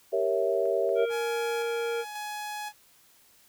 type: chord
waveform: sine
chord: G diminished seventh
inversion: none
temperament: equal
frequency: 392 / 466.2 / 554.4 / 659.3 Hz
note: G4 / Bb4 / Db5 / Fb5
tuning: 0 / 0 / 0 / 0 cents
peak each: -29 dBFS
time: 0.12-1.06 s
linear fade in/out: 20 ms
type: clicks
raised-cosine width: 0.5 ms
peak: -38 dBFS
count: 3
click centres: 0.656 / 0.892 / 1.108 s
type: harmonic tone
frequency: 466.2 Hz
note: A#4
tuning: in tune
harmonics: 1 / 3 / 5 / 7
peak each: -28 / -38 / -42 / -45 dBFS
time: 0.95-2.05 s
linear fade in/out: 50 ms
type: tone with tremolo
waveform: sawtooth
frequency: 840 Hz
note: G#5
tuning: 19 cents sharp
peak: -30 dBFS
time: 1.09-2.73 s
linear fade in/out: 50 ms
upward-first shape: square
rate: 0.94 Hz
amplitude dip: 35%
effects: white hiss -60 dBFS RMS until 3.48 s